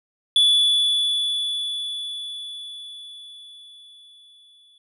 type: tone with exponential decay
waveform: triangle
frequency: 3442 Hz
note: A7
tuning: 39 cents flat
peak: -11 dBFS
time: 0.36-4.78 s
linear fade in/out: 2 ms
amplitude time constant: 960 ms
effects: resampled to 32000 Hz